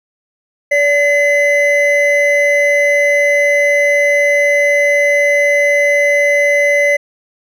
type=tone pair together; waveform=triangle; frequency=576 / 2036 Hz; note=D5 / C7; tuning=-34 / -48 cents; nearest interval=octave + minor seventh; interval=2186 cents; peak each=-10 dBFS; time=0.71-6.97 s; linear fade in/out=10 ms; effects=none

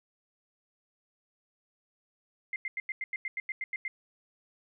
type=tone bursts; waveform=sine; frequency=2093 Hz; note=C7; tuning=in tune; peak=-31 dBFS; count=12; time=2.53-3.88 s; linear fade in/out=2 ms; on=30 ms; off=90 ms; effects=none

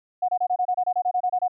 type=tone bursts; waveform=sine; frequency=729 Hz; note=F#5; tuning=26 cents flat; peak=-19 dBFS; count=14; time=0.22-1.481 s; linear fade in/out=10 ms; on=65 ms; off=27 ms; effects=none

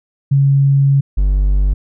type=tone pair in turn; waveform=sine / triangle; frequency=138.59 / 48.7 Hz; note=C#3 / G1; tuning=0 / -11 cents; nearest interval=octave + tritone; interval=1811 cents; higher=first; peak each=-8 dBFS; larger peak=neither; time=0.31-1.01 / 1.17-1.74 s; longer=first; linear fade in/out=10 ms; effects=none

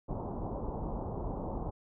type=low-pass noise; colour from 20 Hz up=pink; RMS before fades=-37 dBFS; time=0.08-1.71 s; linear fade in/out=20 ms; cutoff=1000 Hz; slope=48 dB/octave; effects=none

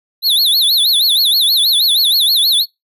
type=tone with vibrato; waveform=square; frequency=3859 Hz; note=B7; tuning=41 cents flat; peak=-10 dBFS; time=0.22-2.66 s; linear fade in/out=50 ms; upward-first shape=sine; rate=6.3 Hz; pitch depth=220 cents each way; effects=noise-tail reverb RT60 0.2 s tail -26 dB re dry

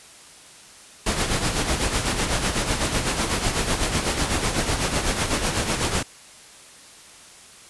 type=noise with tremolo; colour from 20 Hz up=pink; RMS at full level=-21 dBFS; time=1.06-6.03 s; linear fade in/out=5 ms; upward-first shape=sine; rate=8 Hz; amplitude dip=55%; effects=white hiss -46 dBFS RMS until 7.69 s + resampled to 24000 Hz

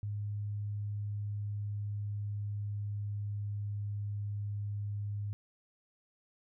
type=tone with pitch glide; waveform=sine; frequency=103.4 to 102.69 Hz; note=G#2 to G#2; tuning=-7 to -19 cents; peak=-34 dBFS; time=0.03-5.33 s; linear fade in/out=0 ms; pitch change=-12 cents; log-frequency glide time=0.2-3.91 s; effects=none

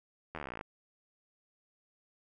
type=slowing click train; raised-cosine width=0.5 ms; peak=-25 dBFS; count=18; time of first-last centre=0.35-0.611 s; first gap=12 ms; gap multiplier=1.03; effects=none

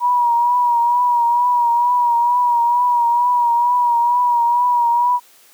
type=tone with vibrato; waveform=sine; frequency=961 Hz; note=B5; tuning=48 cents flat; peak=-12 dBFS; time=0-5.2 s; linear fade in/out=50 ms; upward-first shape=triangle; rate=2.2 Hz; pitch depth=47 cents each way; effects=white hiss -49 dBFS RMS until 5.53 s + high-pass 300 Hz 12 dB/octave

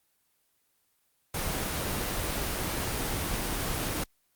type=noise; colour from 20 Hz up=pink; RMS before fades=-31 dBFS; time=1.34-4.04 s; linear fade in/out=5 ms; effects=white hiss -72 dBFS RMS until 4.35 s + Opus 24 kbps

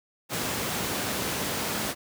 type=high-pass noise; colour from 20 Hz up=pink; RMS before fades=-30 dBFS; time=0.29-1.95 s; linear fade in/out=50 ms; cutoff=130 Hz; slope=12 dB/octave; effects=none

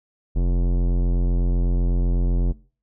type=tone with tanh clipping; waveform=sine; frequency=44 Hz; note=F1; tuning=14 cents sharp; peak=-19 dBFS; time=0.35-2.53 s; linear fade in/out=20 ms; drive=18 dB; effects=noise-tail reverb RT60 0.4 s tail -22 dB re dry

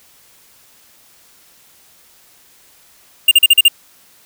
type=tone bursts; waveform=square; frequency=2806 Hz; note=F7; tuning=8 cents sharp; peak=-5 dBFS; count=6; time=3.28-3.683 s; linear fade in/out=5 ms; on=33 ms; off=41 ms; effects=white hiss -49 dBFS RMS until 4.25 s

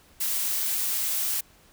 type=noise; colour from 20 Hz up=blue; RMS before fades=-27 dBFS; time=0.2-1.41 s; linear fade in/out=10 ms; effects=pink hiss -57 dBFS RMS until 1.72 s

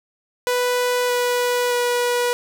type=tone with pitch steps; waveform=sawtooth; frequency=493.9 / 490.2 / 486.5 Hz; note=B4 / B4 / B4; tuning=0 / -13 / -26 cents; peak=-14 dBFS; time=0.47-2.33 s; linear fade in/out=0 ms; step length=620 ms; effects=none

